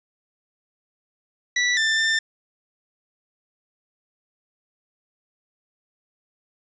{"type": "tone with pitch steps", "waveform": "sawtooth", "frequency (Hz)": [1960, 1779, 1790], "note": ["B6", "A6", "A6"], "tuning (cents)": [-14, 19, 29], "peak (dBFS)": -15, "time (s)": [1.56, 2.19], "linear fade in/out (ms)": 5, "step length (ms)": 210, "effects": ["resampled to 16000 Hz", "8-bit"]}